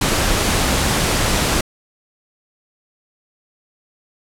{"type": "noise", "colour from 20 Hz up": "pink", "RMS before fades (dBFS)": -17, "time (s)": [0.01, 1.61], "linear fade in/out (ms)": 5, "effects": ["low-pass 11000 Hz 12 dB/octave"]}